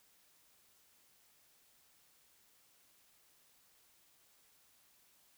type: silence
effects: white hiss -69 dBFS RMS until 5.37 s